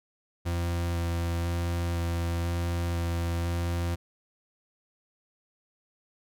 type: tone with vibrato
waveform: 40% pulse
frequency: 85.5 Hz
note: F2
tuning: 36 cents flat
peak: -26 dBFS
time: 0.45-3.96 s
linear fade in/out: 20 ms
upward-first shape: square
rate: 1 Hz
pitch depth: 9 cents each way
effects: none